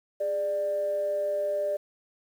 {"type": "tone pair together", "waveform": "sine", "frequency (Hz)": [411, 593], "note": ["G#4", "D5"], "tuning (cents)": [-18, 17], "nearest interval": "tritone", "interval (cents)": 635, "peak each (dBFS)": [-35, -25], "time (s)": [0.2, 1.77], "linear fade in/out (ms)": 10, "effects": ["tanh soft clip ceiling -19 dBFS", "9-bit"]}